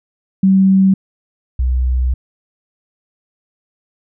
sine tone pair in turn, 191.7 / 63.04 Hz, G3 / B1, -38 / +36 cents, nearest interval octave + perfect fifth, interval 1926 cents, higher first, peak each -7 / -12 dBFS, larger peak first, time 0.43-0.94 / 1.59-2.14 s, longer second, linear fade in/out 5 ms, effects none

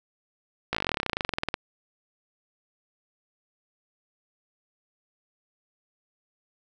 slowing click train, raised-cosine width 0.3 ms, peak -10 dBFS, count 26, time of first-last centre 0.73-1.541 s, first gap 17 ms, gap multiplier 1.05, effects none

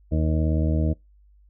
harmonic tone, 78.3 Hz, D#2, 11 cents sharp, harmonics 1 / 2 / 3 / 4 / 6 / 7 / 8, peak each -21 / -26 / -30 / -29 / -36 / -37 / -35 dBFS, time 0.11-0.94 s, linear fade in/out 20 ms, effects noise-tail reverb RT60 0.2 s tail -26 dB re dry + added 50 Hz sine -52 dBFS peak until 1.49 s

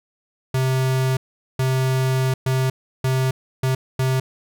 square tone bursts at uneven times, 130.81 Hz, C3, in tune, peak -18 dBFS, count 6, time 0.54-1.17 / 1.59-2.34 / 2.46-2.7 / 3.04-3.31 / 3.63-3.75 / 3.99-4.2 s, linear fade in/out 5 ms, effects none

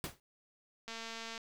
pink noise with exponential decay, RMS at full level -36 dBFS, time 0.04-0.2 s, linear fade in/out 1 ms, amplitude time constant 33 ms
click train, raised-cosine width 0.2 ms, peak -27 dBFS, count 114, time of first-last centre 0.88-1.378 s, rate 227 Hz
effects none

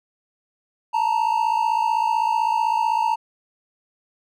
triangle tone pair together, 880 / 935.8 Hz, A5 / A#5, 0 / +6 cents, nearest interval minor second, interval 106 cents, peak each -19 dBFS, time 0.93-3.16 s, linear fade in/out 20 ms, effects none

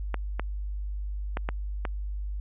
clicks, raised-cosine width 0.5 ms, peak -15 dBFS, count 5, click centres 0.143 / 0.396 / 1.371 / 1.489 / 1.852 s, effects added 50 Hz sine -30 dBFS peak until 2.4 s + resampled to 8000 Hz

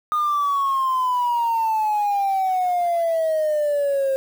sine exponential sweep, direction down, 1227 to 532 Hz, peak -16 dBFS, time 0.12-4.16 s, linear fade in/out 0 ms, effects tanh soft clip ceiling -16 dBFS + 7-bit

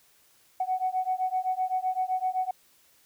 sine beating tone pair, 741 / 748.8 Hz, F#5 / F#5, +2 / +20 cents, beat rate 7.8 Hz, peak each -28 dBFS, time 0.6-2.51 s, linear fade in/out 5 ms, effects tanh soft clip ceiling -18 dBFS + white hiss -62 dBFS RMS until 3.05 s

